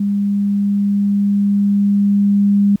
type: tone with level ramp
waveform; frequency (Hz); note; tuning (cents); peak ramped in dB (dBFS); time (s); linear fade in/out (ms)
sine; 201.7; G3; +50; -14 to -9; 0-2.76; 5
effects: pink hiss -52 dBFS RMS until 2.8 s